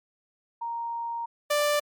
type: tone pair in turn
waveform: sine / sawtooth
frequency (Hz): 932.3 / 589.2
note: A#5 / D5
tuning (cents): 0 / +6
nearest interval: minor sixth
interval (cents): 794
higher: first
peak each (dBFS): -29 / -18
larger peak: second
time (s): 0.61-1.26 / 1.5-1.8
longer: first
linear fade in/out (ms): 10
effects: MP3 96 kbps